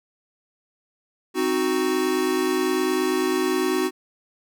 square chord, C diminished, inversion none, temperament equal, 261.6 / 311.1 / 370 Hz, C4 / Eb4 / Gb4, 0 / 0 / 0 cents, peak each -28 / -27 / -23 dBFS, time 1.34-3.91 s, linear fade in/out 50 ms, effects none

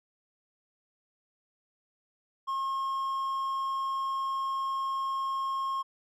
triangle tone, 1077 Hz, C6, 50 cents sharp, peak -27 dBFS, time 2.47-5.83 s, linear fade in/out 20 ms, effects none

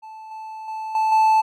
triangle tone with level steps, 876 Hz, A5, 8 cents flat, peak -34 / -30 / -25 / -15 / -11 dBFS, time 0.02-1.42 s, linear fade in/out 20 ms, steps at 0.31 / 0.68 / 0.95 / 1.12 s, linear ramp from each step 2 ms, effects none

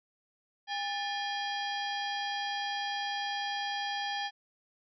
harmonic tone with a mistuned harmonic, 810 Hz, G#5, 43 cents flat, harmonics 1 / 2 / 3 / 4 / 5 / 6 / 7, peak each -35 / -38 / -46 / -39 / -49 / -43 / -53 dBFS, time 0.67-4.31 s, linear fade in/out 50 ms, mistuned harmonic 2, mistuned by +140 cents, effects none

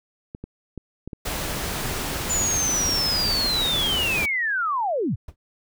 clicks, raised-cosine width 3 ms, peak -21 dBFS, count 10, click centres 0.349 / 0.44 / 0.777 / 1.076 / 1.132 / 2.047 / 2.13 / 2.415 / 2.893 / 3.254 s
pink noise, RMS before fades -28 dBFS, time 1.25-4.26 s, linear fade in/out 10 ms
sine linear sweep, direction down, 7090 to 69.3 Hz, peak -21 dBFS, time 2.29-5.16 s, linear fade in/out 20 ms
brown noise with exponential decay, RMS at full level -31 dBFS, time 5.28-5.36 s, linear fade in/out 5 ms, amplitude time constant 17 ms
effects none

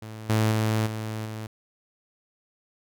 sawtooth tone with level steps, 109.4 Hz, A2, 9 cents flat, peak -33 / -16 / -18 / -26 / -29 dBFS, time 0.02-1.47 s, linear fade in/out 5 ms, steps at 0.29 / 0.51 / 0.86 / 1.25 s, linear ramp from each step 10 ms, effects none

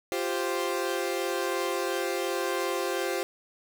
sawtooth chord, F suspended second, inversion none, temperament equal, 349.2 / 392 / 523.3 Hz, F4 / G4 / C5, 0 / 0 / 0 cents, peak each -28 dBFS, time 0.12-3.23 s, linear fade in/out 0 ms, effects none

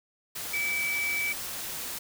sine tone in noise, 2302 Hz, D7, 35 cents flat, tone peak -27 dBFS, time 0.53-1.33 s, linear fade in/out 10 ms, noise white, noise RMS -36 dBFS, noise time 0.35-1.99 s, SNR +6 dB, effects none

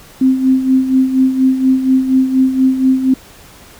sine tone with tremolo, 261.6 Hz, C4, in tune, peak -6 dBFS, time 0.21-3.14 s, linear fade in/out 5 ms, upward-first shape sine, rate 4.2 Hz, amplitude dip 65%, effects pink hiss -40 dBFS RMS until 3.79 s

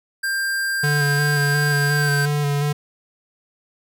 square tone with pitch glide, 1589 to 1562.6 Hz, G6 to G6, +23 to -6 cents, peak -21 dBFS, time 0.23-2.26 s, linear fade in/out 10 ms, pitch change -29 cents, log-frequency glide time 1.91-2.08 s
square tone with vibrato, 145.1 Hz, D3, 21 cents flat, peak -19 dBFS, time 0.83-2.73 s, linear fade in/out 10 ms, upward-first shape square, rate 2.8 Hz, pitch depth 20 cents each way
effects none

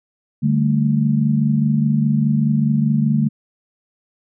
sine chord, D suspended fourth, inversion none, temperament equal with one note detuned, 146.83 / 196 / 220.9 Hz, D3 / G3 / A3, 0 / 0 / +7 cents, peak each -17 / -22 / -17 dBFS, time 0.42-3.29 s, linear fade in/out 20 ms, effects none

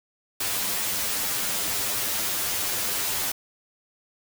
white noise with comb filter, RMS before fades -27 dBFS, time 0.4-3.32 s, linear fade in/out 5 ms, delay 10 ms, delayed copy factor +0.8, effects none

